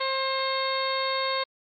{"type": "harmonic tone with a mistuned harmonic", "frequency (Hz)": 532, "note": "C5", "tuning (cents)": 29, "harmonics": [1, 2, 3, 4, 5, 6, 7, 8], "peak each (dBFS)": [-30, -29, -37, -34, -41, -43, -34, -34], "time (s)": [0, 1.44], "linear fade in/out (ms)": 10, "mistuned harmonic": 8, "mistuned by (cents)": 37, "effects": ["Opus 24 kbps"]}